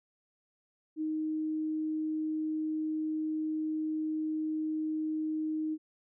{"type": "tone", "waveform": "sine", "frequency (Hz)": 311.7, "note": "D#4", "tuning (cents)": 3, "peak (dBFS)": -30, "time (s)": [0.96, 5.78], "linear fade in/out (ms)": 50, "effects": []}